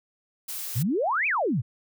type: noise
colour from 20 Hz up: blue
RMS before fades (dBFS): -34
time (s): 0.48-0.83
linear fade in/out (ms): 10
type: exponential two-way sweep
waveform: sine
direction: up then down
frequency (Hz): 99.6 to 2645 to 99.6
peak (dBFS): -22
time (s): 0.75-1.62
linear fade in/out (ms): 20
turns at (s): 1.27
effects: none